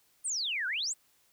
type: exponential two-way sweep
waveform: sine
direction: down then up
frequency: 9380 to 1418 to 8450 Hz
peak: -30 dBFS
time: 0.24-0.94 s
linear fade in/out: 20 ms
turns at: 0.67 s
effects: white hiss -68 dBFS RMS until 1.32 s